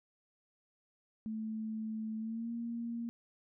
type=tone with pitch glide; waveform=sine; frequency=219.2 to 233.6 Hz; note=A3 to A#3; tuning=-6 to +4 cents; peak=-36 dBFS; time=1.26-3.09 s; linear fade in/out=0 ms; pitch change=+110 cents; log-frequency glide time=2.18-2.51 s; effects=none